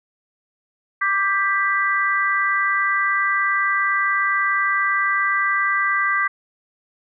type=chord; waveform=sine; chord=G major; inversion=second; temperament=equal with one note detuned; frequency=1174.7 / 1582.5 / 1975.5 Hz; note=D6 / G6 / B6; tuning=0 / +16 / 0 cents; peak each=-21 / -22 / -21 dBFS; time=1.01-6.28 s; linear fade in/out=10 ms; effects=none